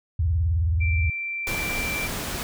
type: tone with vibrato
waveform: sine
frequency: 81.4 Hz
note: E2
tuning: 21 cents flat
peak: -19 dBFS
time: 0.19-1.1 s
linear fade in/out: 5 ms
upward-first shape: sine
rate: 19 Hz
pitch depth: 260 cents each way
type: tone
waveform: sine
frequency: 2349 Hz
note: D7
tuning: in tune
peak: -27 dBFS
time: 0.8-2.08 s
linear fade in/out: 20 ms
type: noise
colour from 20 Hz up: pink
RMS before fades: -30 dBFS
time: 1.47-2.43 s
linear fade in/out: 0 ms
effects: none